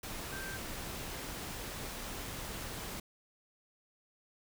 sine tone in noise, 1568 Hz, G6, in tune, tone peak -43 dBFS, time 0.32-0.57 s, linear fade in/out 5 ms, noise pink, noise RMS -42 dBFS, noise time 0.03-3 s, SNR -4 dB, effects none

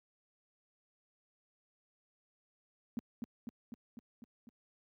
sine tone with echo, 233.1 Hz, A#3, in tune, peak -33 dBFS, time 2.97-2.99 s, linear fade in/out 0 ms, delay 250 ms, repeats 6, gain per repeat -3 dB, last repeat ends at 4.49 s, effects high-pass 100 Hz 12 dB/octave

